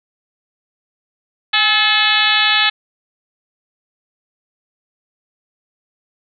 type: harmonic tone with a mistuned harmonic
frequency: 431 Hz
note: A4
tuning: 36 cents flat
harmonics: 2 / 3 / 4 / 5 / 6 / 7 / 8 / 9 / 10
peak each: -23 / -22 / -18 / -22 / -19 / -21 / -18 / -20 / -24 dBFS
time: 1.53-2.7 s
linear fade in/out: 10 ms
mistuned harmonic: 2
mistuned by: -65 cents
effects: none